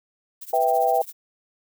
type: noise with tremolo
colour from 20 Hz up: violet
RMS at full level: -35 dBFS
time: 0.41-1.13 s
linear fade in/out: 10 ms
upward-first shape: triangle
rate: 15 Hz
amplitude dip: 95%
type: chord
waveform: sine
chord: E minor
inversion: second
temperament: equal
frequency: 493.9 / 659.3 / 784 Hz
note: B4 / E5 / G5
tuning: 0 / 0 / 0 cents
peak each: -24 / -22 / -20 dBFS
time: 0.53-1.02 s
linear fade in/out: 5 ms
effects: none